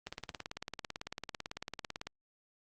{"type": "click train", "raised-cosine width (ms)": 0.2, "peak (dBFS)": -22, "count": 37, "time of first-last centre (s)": [0.07, 2.07], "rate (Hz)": 18, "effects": ["Opus 32 kbps"]}